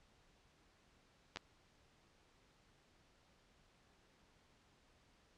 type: clicks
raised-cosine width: 0.2 ms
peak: -26 dBFS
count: 2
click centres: 1.36 / 1.371 s
effects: pink hiss -71 dBFS RMS until 5.37 s + low-pass 6000 Hz 12 dB/octave